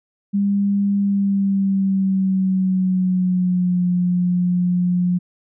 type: tone with pitch glide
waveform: sine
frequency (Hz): 200.4 to 178.54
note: G3 to F3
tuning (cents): +38 to +38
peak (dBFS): -15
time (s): 0.33-5.19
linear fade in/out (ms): 20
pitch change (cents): -200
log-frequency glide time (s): 0.99-3.84
effects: none